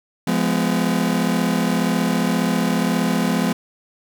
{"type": "chord", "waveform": "40% pulse", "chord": "F diminished", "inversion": "none", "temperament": "just", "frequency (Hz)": [174.61, 209.5, 251.4], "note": ["F3", "Ab3", "Cb4"], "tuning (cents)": [0, 15, 31], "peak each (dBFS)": -21, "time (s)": [0.27, 3.53], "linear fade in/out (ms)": 5, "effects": []}